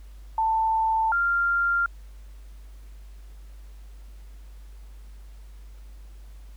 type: tone pair in turn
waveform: sine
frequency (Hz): 888 / 1391.4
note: A5 / F6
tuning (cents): +16 / -7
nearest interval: minor sixth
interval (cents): 777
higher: second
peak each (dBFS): -20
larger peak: neither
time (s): 0.38-1.12 / 1.12-1.86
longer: neither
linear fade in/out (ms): 2
effects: added 50 Hz sine -41 dBFS peak until 6.56 s + pink hiss -60 dBFS RMS until 6.56 s